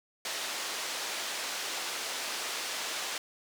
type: band-pass noise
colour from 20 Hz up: white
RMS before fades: -36 dBFS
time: 0.25-3.18 s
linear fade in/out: 2 ms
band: 390 to 5800 Hz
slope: 12 dB/octave
effects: none